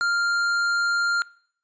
sine tone with hard clipping, 1396.9 Hz, F6, in tune, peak -22 dBFS, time 0.01-1.22 s, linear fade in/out 0 ms, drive 10 dB, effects noise-tail reverb RT60 0.6 s tail -22 dB re dry + resampled to 16000 Hz

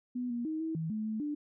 sine tone with pitch steps, 247.5 / 238.3 / 314.1 / 321.9 / 161 / 215.8 / 217.8 / 295.3 Hz, B3 / A#3 / D#4 / E4 / E3 / A3 / A3 / D4, +4 / +38 / +16 / -41 / -41 / -33 / -17 / +10 cents, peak -32 dBFS, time 0.15-1.35 s, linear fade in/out 10 ms, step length 150 ms, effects none

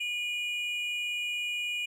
triangle tone pair together, 2446 / 2909 Hz, D#7 / F#7, -30 / -30 cents, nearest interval minor third, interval 300 cents, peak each -30 / -34 dBFS, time 0-1.86 s, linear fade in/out 10 ms, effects none

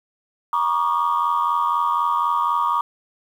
sine tone cluster, 948 / 1124 / 1208 Hz, A#5 / C#6 / D6, +29 / +24 / +48 cents, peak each -21 dBFS, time 0.53-2.81 s, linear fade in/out 2 ms, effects tanh soft clip ceiling -11 dBFS + 8-bit

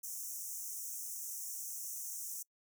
pink high-pass noise, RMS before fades -43 dBFS, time 0.03-2.43 s, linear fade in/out 10 ms, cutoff 5700 Hz, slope 96 dB/octave, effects noise-tail reverb RT60 0.1 s tail -25 dB re dry

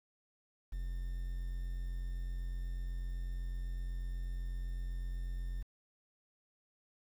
triangle tone with quantisation, 44.01 Hz, F1, 14 cents sharp, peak -34 dBFS, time 0.72-5.63 s, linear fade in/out 10 ms, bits 10, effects none

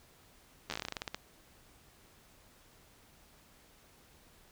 slowing click train, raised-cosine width 0.2 ms, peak -19 dBFS, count 15, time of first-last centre 0.7-1.146 s, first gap 11 ms, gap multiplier 1.15, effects pink hiss -62 dBFS RMS until 4.51 s

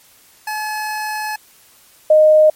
25% pulse / sine tone pair in turn, 855 / 617.7 Hz, A5 / D#5, -50 / -13 cents, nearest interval tritone, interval 563 cents, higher first, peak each -17 / -6 dBFS, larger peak second, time 0.47-1.36 / 2.1-2.5 s, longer first, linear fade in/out 5 ms, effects white hiss -49 dBFS RMS until 2.55 s + MP3 64 kbps

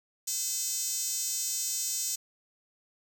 5% pulse tone with high-pass filter, 515 Hz, C5, 28 cents flat, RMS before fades -32 dBFS, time 0.27-2.16 s, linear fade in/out 10 ms, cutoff 7500 Hz, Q 2.5, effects 9-bit

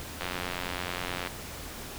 click train, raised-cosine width 0.3 ms, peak -16 dBFS, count 96, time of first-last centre 0.21-1.273 s, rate 89.4 Hz, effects added 79 Hz sine -50 dBFS peak until 1.98 s + pink hiss -41 dBFS RMS until 1.98 s

